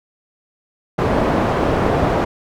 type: low-pass noise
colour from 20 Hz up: white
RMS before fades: -17 dBFS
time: 0.98-2.25 s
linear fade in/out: 10 ms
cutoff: 690 Hz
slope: 12 dB/octave
effects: none